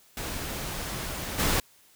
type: noise with level steps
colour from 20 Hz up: pink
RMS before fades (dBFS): -34 / -25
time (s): 0.17-1.6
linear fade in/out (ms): 2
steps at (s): 1.38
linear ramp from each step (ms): 20
effects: white hiss -59 dBFS RMS until 1.95 s